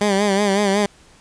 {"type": "tone with vibrato", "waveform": "15% pulse", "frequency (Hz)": 200.8, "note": "G3", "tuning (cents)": 42, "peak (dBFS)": -9, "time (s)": [0.01, 0.86], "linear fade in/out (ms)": 2, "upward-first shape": "sine", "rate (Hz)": 5.4, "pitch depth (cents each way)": 71, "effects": ["pink hiss -50 dBFS RMS until 1.2 s", "resampled to 22050 Hz"]}